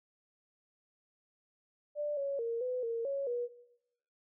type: tone with pitch steps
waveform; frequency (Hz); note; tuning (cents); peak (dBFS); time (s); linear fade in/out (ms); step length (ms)
sine; 590 / 557 / 463.2 / 503 / 461 / 554 / 482.9; D5 / C#5 / A#4 / B4 / A#4 / C#5 / B4; +8 / +8 / -11 / +32 / -19 / -1 / -39; -32; 1.95-3.49; 50; 220
effects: noise-tail reverb RT60 0.8 s tail -17 dB re dry